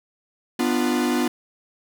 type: chord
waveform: 45% pulse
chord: B diminished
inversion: none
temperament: equal with one note detuned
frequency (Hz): 246.9 / 297.6 / 349.2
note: B3 / D4 / F4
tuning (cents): 0 / +23 / 0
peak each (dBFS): -22 / -26 / -25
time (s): 0.59-1.28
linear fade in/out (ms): 5
effects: none